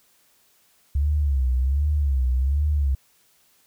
sine tone with vibrato, 68.6 Hz, C#2, 17 cents flat, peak -18 dBFS, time 0.95-2.95 s, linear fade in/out 5 ms, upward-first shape sine, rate 1.3 Hz, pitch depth 150 cents each way, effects white hiss -61 dBFS RMS until 3.66 s

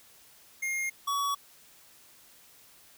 square tone pair in turn, 2131 / 1128.9 Hz, C7 / C#6, +31 / +31 cents, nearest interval major seventh, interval 1100 cents, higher first, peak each -30 / -28 dBFS, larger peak second, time 0.62-0.9 / 1.07-1.35 s, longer neither, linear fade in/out 10 ms, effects white hiss -57 dBFS RMS until 2.97 s

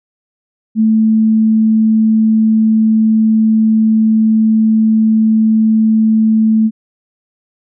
sine tone, 219.8 Hz, A3, 2 cents flat, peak -7 dBFS, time 0.75-6.71 s, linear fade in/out 50 ms, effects none

